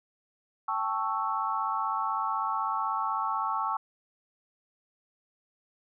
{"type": "chord", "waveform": "sine", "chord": "A dominant seventh", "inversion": "third", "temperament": "equal", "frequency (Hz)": [784, 880, 1108.7, 1318.5], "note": ["G5", "A5", "C#6", "E6"], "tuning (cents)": [0, 0, 0, 0], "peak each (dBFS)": [-36, -32, -31, -33], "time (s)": [0.68, 3.77], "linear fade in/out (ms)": 5, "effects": []}